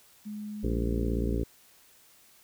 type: tone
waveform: sine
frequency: 210 Hz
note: G#3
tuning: 19 cents sharp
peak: -35 dBFS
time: 0.25-1.37 s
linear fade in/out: 20 ms
type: harmonic tone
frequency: 57.4 Hz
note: A#1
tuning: 26 cents flat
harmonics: 1 / 2 / 3 / 4 / 5 / 6 / 7 / 8 / 9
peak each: -29 / -35 / -39 / -39 / -35 / -40 / -36 / -41 / -44 dBFS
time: 0.63-1.44 s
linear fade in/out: 10 ms
effects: white hiss -59 dBFS RMS until 2.43 s